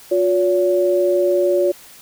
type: tone pair together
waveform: sine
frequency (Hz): 358 / 568.3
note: F4 / C#5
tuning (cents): +43 / +43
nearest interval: minor sixth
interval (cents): 800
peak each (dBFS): -16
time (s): 0.11-1.72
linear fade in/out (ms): 10
effects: white hiss -43 dBFS RMS until 2.01 s